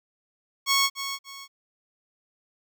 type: tone with echo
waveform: 10% pulse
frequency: 1103 Hz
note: C#6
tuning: 9 cents flat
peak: -11 dBFS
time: 0.66-0.9 s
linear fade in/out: 50 ms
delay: 290 ms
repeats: 2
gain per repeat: -10 dB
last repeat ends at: 1.48 s
effects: none